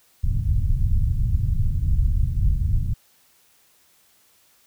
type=low-pass noise; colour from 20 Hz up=pink; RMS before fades=-20 dBFS; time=0.23-2.94 s; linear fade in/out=10 ms; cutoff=120 Hz; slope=24 dB/octave; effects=white hiss -59 dBFS RMS until 4.66 s